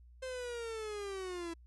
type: linear sweep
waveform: 45% pulse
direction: down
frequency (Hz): 523.3 to 329.6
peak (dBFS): -39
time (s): 0.22-1.54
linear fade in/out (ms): 10
effects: added 60 Hz sine -55 dBFS peak until 1.66 s + resampled to 24000 Hz